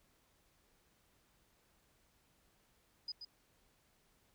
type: tone with echo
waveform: sine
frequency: 4978 Hz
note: D#8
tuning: in tune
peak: -39 dBFS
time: 3.08-3.12 s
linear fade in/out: 5 ms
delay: 130 ms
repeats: 1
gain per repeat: -7 dB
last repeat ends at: 3.25 s
effects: pink hiss -73 dBFS RMS until 4.34 s